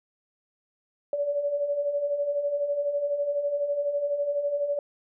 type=beating tone pair; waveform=sine; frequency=565 / 577 Hz; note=C#5 / D5; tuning=+33 / -31 cents; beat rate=12 Hz; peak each=-33 / -25 dBFS; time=1.13-4.79 s; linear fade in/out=2 ms; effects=none